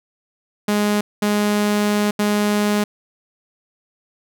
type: tone bursts at uneven times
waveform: sawtooth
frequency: 207.7 Hz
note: G#3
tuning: in tune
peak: -12 dBFS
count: 3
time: 0.68-1.01 / 1.22-2.11 / 2.19-2.84 s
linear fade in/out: 5 ms
effects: none